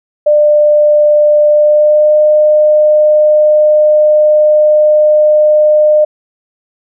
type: tone with pitch glide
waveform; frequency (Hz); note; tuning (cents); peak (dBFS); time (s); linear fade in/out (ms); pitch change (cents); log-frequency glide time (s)
sine; 597 to 606.4; D5 to D#5; +28 to -45; -4; 0.26-6.05; 10; +27; 1.48-2.18
effects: none